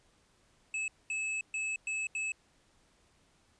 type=tone bursts at uneven times; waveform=square; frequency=2600 Hz; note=E7; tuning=24 cents flat; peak=-33 dBFS; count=5; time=0.74-0.88 / 1.1-1.41 / 1.54-1.76 / 1.87-2.07 / 2.15-2.32 s; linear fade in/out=2 ms; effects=pink hiss -68 dBFS RMS until 3.59 s + resampled to 22050 Hz